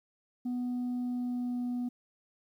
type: tone with pitch glide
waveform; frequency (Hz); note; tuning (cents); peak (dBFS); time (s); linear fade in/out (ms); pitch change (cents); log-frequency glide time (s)
sine; 246.9 to 245.3; B3 to B3; 0 to -12; -28; 0.45-1.89; 10; -12; 1.01-1.63
effects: tanh soft clip ceiling -30 dBFS + 11-bit